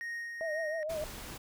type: tone with tremolo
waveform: triangle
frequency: 1864.7 Hz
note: A#6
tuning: in tune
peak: -34 dBFS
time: 0.01-0.83 s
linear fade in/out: 0 ms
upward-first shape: sine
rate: 2.2 Hz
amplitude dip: 35%
type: tone with vibrato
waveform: sine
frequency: 630 Hz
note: D#5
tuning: 21 cents sharp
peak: -33 dBFS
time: 0.41-1.04 s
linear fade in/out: 0 ms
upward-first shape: triangle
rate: 6.4 Hz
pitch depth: 97 cents each way
type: noise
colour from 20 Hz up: pink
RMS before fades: -44 dBFS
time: 0.89-1.38 s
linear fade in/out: 10 ms
effects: none